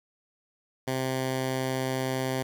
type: tone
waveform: 10% pulse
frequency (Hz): 130.81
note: C3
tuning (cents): 0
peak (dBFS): -19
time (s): 0.87-2.43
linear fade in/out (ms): 10
effects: 10-bit